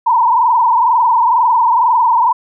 sine tone with frequency modulation, 954 Hz, A#5, 40 cents sharp, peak -8 dBFS, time 0.06-2.33 s, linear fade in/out 10 ms, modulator 22.1 Hz, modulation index 2.6, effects none

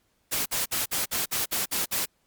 white noise bursts, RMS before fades -27 dBFS, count 9, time 0.31-2.06 s, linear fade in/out 20 ms, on 150 ms, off 50 ms, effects pink hiss -70 dBFS RMS until 2.26 s + Opus 48 kbps

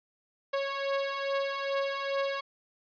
sawtooth beating tone pair, 550 / 552.4 Hz, C#5 / C#5, -14 / -6 cents, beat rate 2.4 Hz, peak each -30 / -27 dBFS, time 0.53-2.41 s, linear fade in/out 10 ms, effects resampled to 11025 Hz

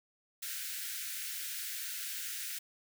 white high-pass noise, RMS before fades -40 dBFS, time 0.42-2.59 s, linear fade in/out 10 ms, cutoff 1400 Hz, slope 96 dB/octave, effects none

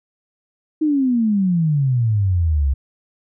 sine exponential sweep, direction down, 317.2 to 65.4 Hz, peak -14 dBFS, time 0.81-2.74 s, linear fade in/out 10 ms, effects none

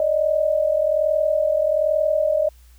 sine tone pair together, 581.1 / 622.3 Hz, D5 / D#5, -18 / 0 cents, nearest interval minor second, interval 118 cents, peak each -21 / -18 dBFS, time 0-2.49 s, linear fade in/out 2 ms, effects added 60 Hz sine -46 dBFS peak until 2.78 s + white hiss -58 dBFS RMS until 2.78 s

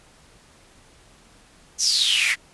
pink noise with high-pass filter sweep, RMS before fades -20 dBFS, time 1.78-2.36 s, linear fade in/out 50 ms, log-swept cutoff 6200 to 1900 Hz, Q 8, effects pink hiss -53 dBFS RMS until 2.53 s + resampled to 24000 Hz

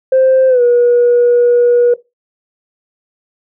sine tone with pitch glide, 523.3 to 482.6 Hz, C5 to B4, 0 to -40 cents, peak -5 dBFS, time 0.12-1.94 s, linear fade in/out 5 ms, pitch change -140 cents, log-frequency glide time 0.48-0.62 s, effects noise-tail reverb RT60 0.2 s tail -17 dB re dry + tanh soft clip ceiling -3 dBFS

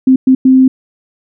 sine tone bursts at uneven times, 260.7 Hz, C4, 6 cents flat, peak -3 dBFS, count 3, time 0.07-0.16 / 0.27-0.35 / 0.45-0.68 s, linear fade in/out 5 ms, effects none

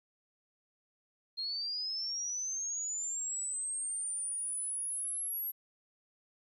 sine linear sweep, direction up, 4194 to 11630 Hz, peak -34 dBFS, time 1.37-5.52 s, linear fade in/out 20 ms, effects 12-bit

